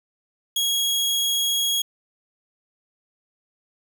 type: tone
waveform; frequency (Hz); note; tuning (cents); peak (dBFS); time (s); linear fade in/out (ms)
sawtooth; 3309; G#7; -7; -17; 0.56-1.82; 5
effects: 8-bit